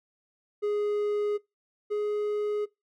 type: tone pair in turn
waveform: triangle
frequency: 415.3 / 417.9 Hz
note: G#4 / G#4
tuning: 0 / +11 cents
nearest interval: unison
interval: 11 cents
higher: second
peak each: -23 / -24 dBFS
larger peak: first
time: 0.62-1.38 / 1.9-2.66 s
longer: neither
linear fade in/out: 20 ms
effects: noise-tail reverb RT60 0.2 s tail -22 dB re dry